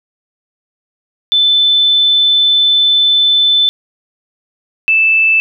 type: tone pair in turn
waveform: sine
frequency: 3520 / 2637 Hz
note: A7 / E7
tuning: 0 / 0 cents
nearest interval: perfect fourth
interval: 500 cents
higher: first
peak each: -7 dBFS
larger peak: neither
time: 1.32-3.69 / 4.88-5.4 s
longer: first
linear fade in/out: 0 ms
effects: none